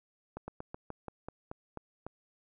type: slowing click train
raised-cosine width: 1 ms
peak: -26 dBFS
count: 10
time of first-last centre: 0.37-2.066 s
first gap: 110 ms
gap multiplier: 1.13
effects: none